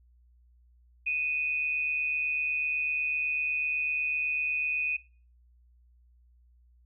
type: tone pair together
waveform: sine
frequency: 2489 / 2637 Hz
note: D#7 / E7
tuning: 0 / 0 cents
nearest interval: minor second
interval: 100 cents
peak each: -27 / -36 dBFS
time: 1.06-4.97 s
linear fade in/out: 10 ms
effects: noise-tail reverb RT60 0.4 s tail -21 dB re dry + added 60 Hz sine -58 dBFS peak until 6.85 s